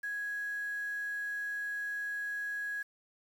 sine tone with quantisation, 1663 Hz, G#6, 2 cents sharp, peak -34 dBFS, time 0.03-2.83 s, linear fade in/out 10 ms, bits 9, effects none

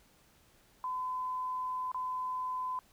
sine tone with dropouts, 1015 Hz, B5, 47 cents sharp, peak -33 dBFS, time 0.84-2.79 s, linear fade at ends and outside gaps 1 ms, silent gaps 1.917-1.945 s, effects pink hiss -65 dBFS RMS until 2.92 s

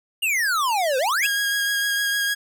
square exponential two-way sweep, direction down then up, 2900 to 497.9 to 2900 Hz, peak -20 dBFS, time 0.22-1.27 s, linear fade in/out 10 ms, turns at 0.98 s
sawtooth tone with vibrato, 1639 Hz, G#6, 23 cents flat, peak -17 dBFS, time 1.22-2.35 s, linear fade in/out 20 ms, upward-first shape sine, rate 6.6 Hz, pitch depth 16 cents each way
effects none

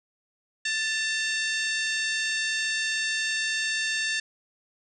harmonic tone with a mistuned harmonic, 903 Hz, A5, 45 cents sharp, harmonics 2 / 3 / 4 / 5 / 6 / 7 / 8 / 9, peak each -28 / -32 / -34 / -36 / -38 / -39 / -40 / -41 dBFS, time 0.65-4.2 s, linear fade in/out 5 ms, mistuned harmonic 2, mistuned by -47 cents, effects none

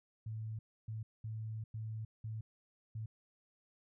sine tone bursts at uneven times, 110 Hz, A2, in tune, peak -39 dBFS, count 6, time 0.26-0.59 / 0.88-1.03 / 1.24-1.64 / 1.74-2.05 / 2.24-2.41 / 2.95-3.06 s, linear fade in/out 5 ms, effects none

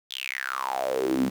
sawtooth tone with high-pass filter sweep, 65.7 Hz, C2, 8 cents sharp, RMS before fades -28 dBFS, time 0.1-1.3 s, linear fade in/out 20 ms, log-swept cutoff 3600 to 210 Hz, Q 9.1, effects 8-bit

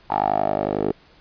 10% pulse tone with band-pass filter sweep, 51 Hz, G#1, 31 cents flat, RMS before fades -22 dBFS, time 0.1-0.92 s, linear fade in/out 5 ms, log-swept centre 890 to 430 Hz, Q 5.4, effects pink hiss -53 dBFS RMS until 1.2 s + resampled to 11025 Hz

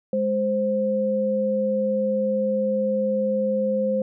sine tone pair together, 207.7 / 523.4 Hz, G#3 / C5, 0 / 0 cents, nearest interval octave + major third, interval 1600 cents, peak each -25 / -21 dBFS, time 0.13-4.02 s, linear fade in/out 2 ms, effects none

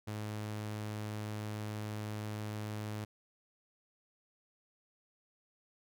sawtooth tone, 106.3 Hz, G#2, 41 cents sharp, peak -34 dBFS, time 0.07-3.05 s, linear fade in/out 10 ms, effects none

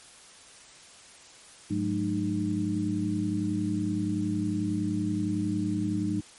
sine tone cluster, 103.5 / 182 / 212.8 / 304.7 Hz, G#2 / F#3 / G#3 / D#4, -5 / -28 / +42 / -36 cents, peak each -33 / -32 / -32 / -29 dBFS, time 1.7-6.21 s, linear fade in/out 10 ms, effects white hiss -51 dBFS RMS until 6.38 s + MP3 48 kbps

